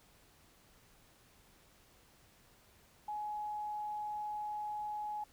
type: tone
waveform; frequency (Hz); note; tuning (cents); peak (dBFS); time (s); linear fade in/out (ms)
sine; 841; G#5; +22; -37; 3.08-5.24; 5
effects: pink hiss -65 dBFS RMS until 5.32 s

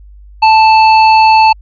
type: tone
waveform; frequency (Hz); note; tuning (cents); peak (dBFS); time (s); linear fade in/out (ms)
square; 880; A5; 0; -4; 0.42-1.53; 10
effects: added 50 Hz sine -33 dBFS peak until 1.61 s + resampled to 11025 Hz

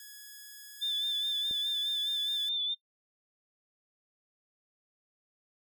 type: tone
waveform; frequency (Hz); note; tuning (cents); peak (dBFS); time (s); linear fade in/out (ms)
5% pulse; 1684; G#6; +24; -36; 0-2.49; 2
type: tone with vibrato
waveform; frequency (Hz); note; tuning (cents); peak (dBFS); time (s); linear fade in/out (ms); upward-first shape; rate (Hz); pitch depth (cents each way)
sine; 3533; A7; +6; -29; 0.81-2.75; 20; sine; 4.8; 42
type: click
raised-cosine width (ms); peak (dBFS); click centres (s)
2; -34; 1.511
effects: noise-tail reverb RT60 0.1 s tail -21 dB re dry

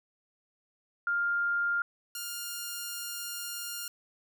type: tone pair in turn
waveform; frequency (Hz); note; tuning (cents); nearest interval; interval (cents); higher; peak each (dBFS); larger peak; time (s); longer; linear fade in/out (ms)
sine / 5% pulse; 1402 / 1408.5; F6 / F6; +6 / +14; unison; 8; second; -26 / -24; second; 1.07-1.82 / 2.15-3.88; second; 2
effects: none

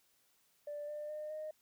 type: tone with pitch steps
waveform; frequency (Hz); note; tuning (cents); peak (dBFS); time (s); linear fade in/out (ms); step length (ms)
sine; 587.3 / 597.2 / 607.3 / 617.6; D5 / D5 / D#5 / D#5; 0 / +29 / -42 / -13; -39; 0.67-1.51; 5; 210
effects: tanh soft clip ceiling -36 dBFS + white hiss -73 dBFS RMS until 1.61 s

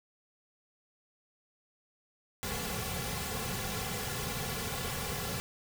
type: noise with comb filter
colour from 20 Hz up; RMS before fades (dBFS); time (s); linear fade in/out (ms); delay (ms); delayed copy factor
pink; -36; 2.43-5.4; 0; 3.2; -0.9
effects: none

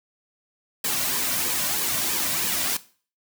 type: noise with flanger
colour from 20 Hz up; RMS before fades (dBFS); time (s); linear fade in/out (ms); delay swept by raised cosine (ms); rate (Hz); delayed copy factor
white; -25; 0.84-2.77; 5; 1.4 to 2.4; 3.1; -0.6
effects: noise-tail reverb RT60 0.4 s tail -17 dB re dry

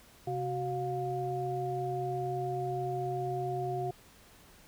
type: tone cluster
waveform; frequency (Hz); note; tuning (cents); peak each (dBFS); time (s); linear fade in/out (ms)
sine; 132 / 372 / 709; C3 / F#4 / F5; +16 / +9 / +26; -37 / -35 / -35; 0.27-3.91; 5
effects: pink hiss -58 dBFS RMS until 4.67 s

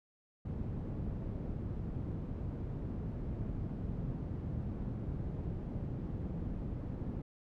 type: low-pass noise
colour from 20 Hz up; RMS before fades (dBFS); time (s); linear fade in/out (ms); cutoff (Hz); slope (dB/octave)
white; -39; 0.45-7.22; 5; 170; 12
effects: none

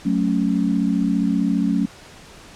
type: chord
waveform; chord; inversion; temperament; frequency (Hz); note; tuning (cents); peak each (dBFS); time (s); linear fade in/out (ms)
sine; F# minor; none; equal; 185 / 220 / 277.2; F#3 / A3 / C#4; 0 / 0 / 0; -21; 0.05-1.86; 10
effects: pink hiss -43 dBFS RMS until 2.55 s + low-pass 8000 Hz 12 dB/octave

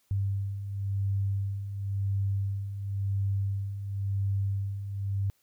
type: beating tone pair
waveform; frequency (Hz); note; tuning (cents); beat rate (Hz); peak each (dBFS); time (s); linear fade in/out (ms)
sine; 98 / 98.95; G2 / G2; 0 / +17; 0.95; -35 / -28; 0.11-5.3; 0
effects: white hiss -70 dBFS RMS until 5.42 s

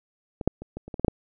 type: clicks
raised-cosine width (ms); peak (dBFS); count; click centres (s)
2; -18 / -6 / -24 / -21 / -27 / -20 / -19 / -6 / -7; 9; 0.412 / 0.476 / 0.62 / 0.77 / 0.88 / 0.942 / 0.996 / 1.047 / 1.082
effects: none

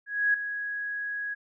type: tone with ADSR envelope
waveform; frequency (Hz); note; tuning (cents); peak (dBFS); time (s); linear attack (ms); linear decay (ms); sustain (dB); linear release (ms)
sine; 1662; G#6; +1; -19; 0.06-1.35; 280; 4; -11; 20
effects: none

